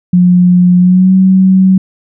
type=tone with pitch glide; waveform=sine; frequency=178.9 to 188.66 Hz; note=F3 to F#3; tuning=+42 to +34 cents; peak=-3 dBFS; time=0.13-1.78 s; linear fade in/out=5 ms; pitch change=+92 cents; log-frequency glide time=0.79-1.13 s; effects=none